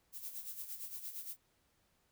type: noise with tremolo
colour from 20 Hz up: violet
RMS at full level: -43 dBFS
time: 0.12-1.37 s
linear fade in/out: 50 ms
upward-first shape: sine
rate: 8.7 Hz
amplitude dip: 65%
effects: pink hiss -75 dBFS RMS until 2.11 s